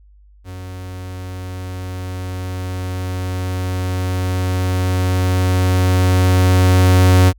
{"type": "tone with level ramp", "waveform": "45% pulse", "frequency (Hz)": 92.1, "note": "F#2", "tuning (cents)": -7, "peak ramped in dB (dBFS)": [-29, -7], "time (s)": [0.44, 7.33], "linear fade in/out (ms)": 50, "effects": ["added 50 Hz sine -44 dBFS peak until 7.38 s"]}